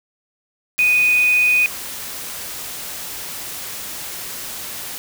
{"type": "tone in noise", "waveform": "sine", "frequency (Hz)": 2484, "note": "D#7", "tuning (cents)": -3, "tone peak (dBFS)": -12, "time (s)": [0.79, 1.66], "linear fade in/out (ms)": 0, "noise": "white", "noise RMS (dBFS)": -30, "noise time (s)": [0.78, 4.98], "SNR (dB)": 15, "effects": []}